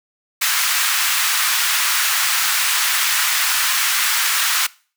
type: high-pass noise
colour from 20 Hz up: pink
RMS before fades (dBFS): -18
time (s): 0.41-4.67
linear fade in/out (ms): 10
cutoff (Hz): 1200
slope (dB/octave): 24
effects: noise-tail reverb RT60 0.4 s tail -22 dB re dry